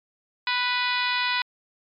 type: harmonic tone with a mistuned harmonic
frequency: 493.9 Hz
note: B4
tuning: in tune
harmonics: 2 / 3 / 4 / 5 / 6 / 7 / 8 / 9 / 10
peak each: -28 / -30 / -29 / -29 / -35 / -32 / -32 / -36 / -38 dBFS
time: 0.47-1.42 s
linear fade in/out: 2 ms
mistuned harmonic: 9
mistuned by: -50 cents
effects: MP3 96 kbps